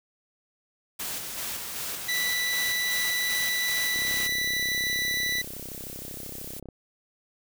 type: noise with tremolo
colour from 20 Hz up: white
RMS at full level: -33 dBFS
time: 0.99-4.28 s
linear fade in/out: 10 ms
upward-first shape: square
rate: 2.6 Hz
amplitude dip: 30%
type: tone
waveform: 25% pulse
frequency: 1975.5 Hz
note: B6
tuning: in tune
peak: -22 dBFS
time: 2.08-5.42 s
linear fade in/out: 10 ms
type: noise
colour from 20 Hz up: blue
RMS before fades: -40 dBFS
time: 2.86-6.6 s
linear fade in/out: 10 ms
type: click train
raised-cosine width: 2 ms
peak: -28 dBFS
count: 91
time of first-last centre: 3.96-6.687 s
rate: 33 Hz
effects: none